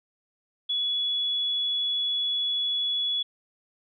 sine tone, 3393 Hz, G#7, 36 cents sharp, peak -24 dBFS, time 0.69-3.23 s, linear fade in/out 10 ms, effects none

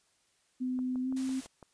sine tone with pitch glide, 254.2 to 262.3 Hz, C4 to C4, -50 to +4 cents, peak -30 dBFS, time 0.6-1.41 s, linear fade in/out 20 ms, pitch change +54 cents, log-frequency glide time 1.02-1.1 s
click train, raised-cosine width 1 ms, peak -35 dBFS, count 6, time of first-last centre 0.79-1.628 s, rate 5.97 Hz
white noise, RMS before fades -47 dBFS, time 1.16-1.47 s, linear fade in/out 10 ms
effects white hiss -71 dBFS RMS until 1.73 s + resampled to 22050 Hz

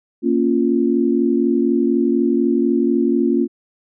sine chord, Bb minor, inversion none, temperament equal, 233.1 / 277.2 / 349.2 Hz, Bb3 / Db4 / F4, 0 / 0 / 0 cents, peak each -18 dBFS, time 0.22-3.48 s, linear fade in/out 50 ms, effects none

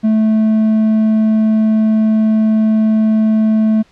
sine tone with hard clipping, 218.2 Hz, A3, 14 cents flat, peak -10 dBFS, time 0.03-3.83 s, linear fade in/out 20 ms, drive 3 dB, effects pink hiss -51 dBFS RMS until 3.91 s + low-pass 5000 Hz 12 dB/octave

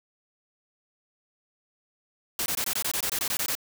white noise bursts, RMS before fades -28 dBFS, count 13, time 2.39-3.552 s, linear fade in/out 2 ms, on 70 ms, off 21 ms, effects none

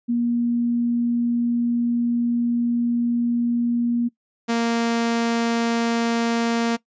sine / sawtooth tone pair in turn, 237.8 / 232.2 Hz, A#3 / A#3, +35 / -7 cents, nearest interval unison, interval 42 cents, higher first, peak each -18 / -15 dBFS, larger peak second, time 0.08-4.09 / 4.48-6.77 s, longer first, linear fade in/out 20 ms, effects noise-tail reverb RT60 0.1 s tail -20 dB re dry + resampled to 16000 Hz

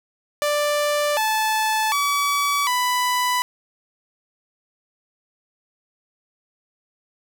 sawtooth tone with pitch steps, 589 / 871 / 1142 / 993 Hz, D5 / A5 / D6 / B5, +5 / -18 / -49 / +9 cents, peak -15 dBFS, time 0.42-3.42 s, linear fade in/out 0 ms, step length 750 ms, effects none

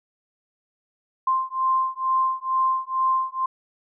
sine beating tone pair, 1046.5 / 1048.7 Hz, C6 / C6, 0 / +4 cents, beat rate 2.2 Hz, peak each -23 dBFS, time 1.27-3.46 s, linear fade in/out 5 ms, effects none

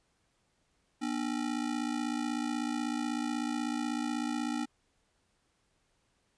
square ring-modulated tone, 270 Hz, C#4, 45 cents flat, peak -29 dBFS, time 1.01-4.66 s, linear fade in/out 20 ms, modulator 28.1 Hz, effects pink hiss -74 dBFS RMS until 6.37 s + resampled to 22050 Hz

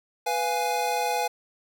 square chord, F diminished, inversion second, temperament equal, 493.9 / 698.5 / 830.6 Hz, Cb5 / F5 / Ab5, 0 / 0 / 0 cents, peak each -31 / -31 / -27 dBFS, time 0.26-1.28 s, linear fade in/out 10 ms, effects none

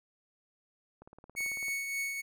click train, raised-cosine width 1 ms, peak -37 dBFS, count 13, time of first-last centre 1.02-1.683 s, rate 18.1 Hz
45% pulse tone with tremolo, 2217 Hz, C#7, in tune, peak -31 dBFS, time 1.36-2.22 s, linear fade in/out 20 ms, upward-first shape triangle, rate 3.5 Hz, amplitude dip 45%
effects none

